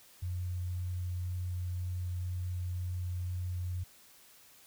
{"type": "tone", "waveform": "sine", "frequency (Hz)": 89.8, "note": "F2", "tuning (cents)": 49, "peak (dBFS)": -33, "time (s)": [0.22, 3.84], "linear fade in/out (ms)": 10, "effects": ["white hiss -59 dBFS RMS until 4.66 s"]}